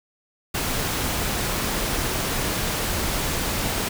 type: noise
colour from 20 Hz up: pink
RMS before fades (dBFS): -25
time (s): 0.54-3.89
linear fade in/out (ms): 10
effects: none